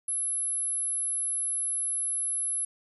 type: tone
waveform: sine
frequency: 11000 Hz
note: F9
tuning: 27 cents flat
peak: -27 dBFS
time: 0.08-2.65 s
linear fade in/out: 5 ms
effects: none